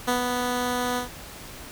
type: tone with ADSR envelope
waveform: 10% pulse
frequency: 246.9 Hz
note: B3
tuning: in tune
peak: -12 dBFS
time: 0.07-1.09 s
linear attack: 15 ms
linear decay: 120 ms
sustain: -4 dB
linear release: 120 ms
effects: pink hiss -41 dBFS RMS until 1.71 s